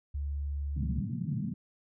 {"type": "tone with pitch glide", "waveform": "sine", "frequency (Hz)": [71.4, 70.7], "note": ["D2", "C#2"], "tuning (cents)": [-48, 35], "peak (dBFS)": -31, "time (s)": [0.14, 1.01], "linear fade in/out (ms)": 10, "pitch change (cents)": -17, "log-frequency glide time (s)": [0.74, 0.83]}
{"type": "band-pass noise", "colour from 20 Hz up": "white", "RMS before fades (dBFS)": -34, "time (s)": [0.76, 1.54], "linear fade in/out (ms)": 5, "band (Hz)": [110, 220], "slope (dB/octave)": 48}
{"effects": []}